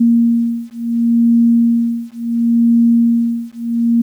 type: beating tone pair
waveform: sine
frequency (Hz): 233.1 / 233.81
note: A#3 / A#3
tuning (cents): 0 / +5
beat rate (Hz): 0.71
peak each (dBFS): -13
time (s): 0-4.02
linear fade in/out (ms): 10
effects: 8-bit